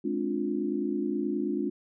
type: chord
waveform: sine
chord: D half-diminished seventh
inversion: second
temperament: just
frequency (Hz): 211.4 / 264.3 / 293.7 / 352.4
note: Ab3 / C4 / D4 / F4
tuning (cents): +31 / +18 / 0 / +16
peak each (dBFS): -33 / -34 / -31 / -32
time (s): 0.04-1.7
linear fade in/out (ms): 10
effects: none